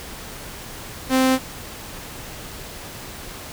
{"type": "tone", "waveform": "sawtooth", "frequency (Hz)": 260.7, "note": "C4", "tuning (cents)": -6, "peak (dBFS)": -11, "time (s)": [1.09, 1.39], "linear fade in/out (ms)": 50, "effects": ["pink hiss -36 dBFS RMS until 3.52 s"]}